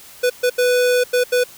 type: tone bursts at uneven times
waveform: square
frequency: 495.1 Hz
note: B4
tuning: 4 cents sharp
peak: -14 dBFS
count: 5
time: 0.23-0.3 / 0.43-0.5 / 0.58-1.04 / 1.13-1.24 / 1.32-1.44 s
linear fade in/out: 10 ms
effects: white hiss -42 dBFS RMS until 1.57 s